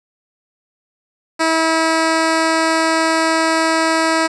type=tone; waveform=10% pulse; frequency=323.4 Hz; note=E4; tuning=33 cents flat; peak=-5 dBFS; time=1.39-4.28 s; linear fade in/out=20 ms; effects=resampled to 22050 Hz + 7-bit